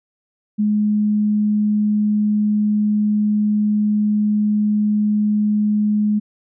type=tone; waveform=sine; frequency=210 Hz; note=G#3; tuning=19 cents sharp; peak=-14 dBFS; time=0.58-6.2 s; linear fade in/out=20 ms; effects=none